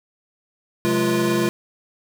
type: tone cluster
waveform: square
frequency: 131.9 / 181.3 / 211.3 / 346.5 / 486.4 Hz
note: C3 / F#3 / G#3 / F4 / B4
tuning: +14 / -35 / +30 / -14 / -26 cents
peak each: -29 / -30 / -24 / -21 / -29 dBFS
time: 0.85-1.49 s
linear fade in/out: 0 ms
effects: none